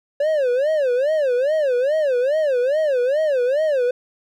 triangle tone with vibrato, 554.4 Hz, C#5, in tune, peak -14 dBFS, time 0.2-3.91 s, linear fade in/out 5 ms, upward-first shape sine, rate 2.4 Hz, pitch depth 230 cents each way, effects none

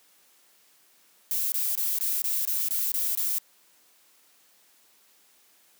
violet noise bursts, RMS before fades -27 dBFS, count 9, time 1.31-3.384 s, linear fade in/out 0 ms, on 210 ms, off 23 ms, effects white hiss -61 dBFS RMS until 5.79 s + high-pass 200 Hz 12 dB/octave

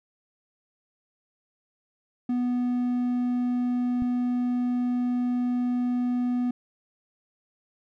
triangle tone, 246.2 Hz, B3, 5 cents flat, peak -21 dBFS, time 2.29-6.51 s, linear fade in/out 5 ms
click, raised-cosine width 5 ms, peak -24 dBFS, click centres 4.022 s
effects none

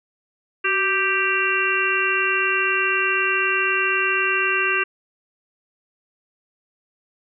harmonic tone with a mistuned harmonic, 392 Hz, G4, in tune, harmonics 1 / 3 / 4 / 5 / 6 / 7, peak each -27 / -26 / -23 / -28 / -28 / -22 dBFS, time 0.64-4.84 s, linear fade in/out 10 ms, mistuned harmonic 1, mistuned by -65 cents, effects none

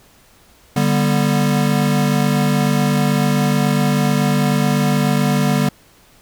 square chord, G major, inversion second, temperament equal with one note detuned, 146.83 / 196 / 243.1 Hz, D3 / G3 / B3, 0 / 0 / -27 cents, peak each -18 / -19 / -20 dBFS, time 0.76-5.69 s, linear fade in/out 5 ms, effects pink hiss -50 dBFS RMS until 6.21 s

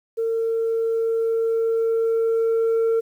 sine tone with level ramp, 454.2 Hz, A#4, 45 cents flat, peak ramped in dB -19 to -14 dBFS, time 0.17-3.01 s, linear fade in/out 20 ms, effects tanh soft clip ceiling -16 dBFS + 9-bit

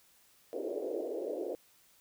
white band-pass noise, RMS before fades -37 dBFS, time 0.53-1.55 s, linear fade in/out 0 ms, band 320 to 570 Hz, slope 48 dB/octave, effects white hiss -65 dBFS RMS until 2 s

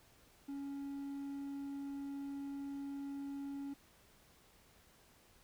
triangle tone, 279.2 Hz, C#4, 13 cents sharp, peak -39 dBFS, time 0.48-3.74 s, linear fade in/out 10 ms, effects pink hiss -66 dBFS RMS until 5.43 s

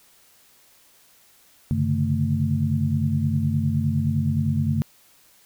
sine tone cluster, 95.3 / 138.9 / 148.6 / 222.3 Hz, G2 / C#3 / D3 / A3, -48 / +4 / +21 / +18 cents, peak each -25 dBFS, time 1.71-4.82 s, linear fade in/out 0 ms, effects white hiss -56 dBFS RMS until 5.45 s

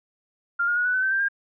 sine tone with pitch steps, 1396.9 / 1425.4 / 1454.5 / 1484.2 / 1514.6 / 1545.5 / 1577.1 / 1609.3 Hz, F6 / F6 / F#6 / F#6 / F#6 / G6 / G6 / G6, 0 / +35 / -30 / +5 / +40 / -25 / +10 / +45 cents, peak -20 dBFS, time 0.59-1.286 s, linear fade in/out 10 ms, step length 87 ms, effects none

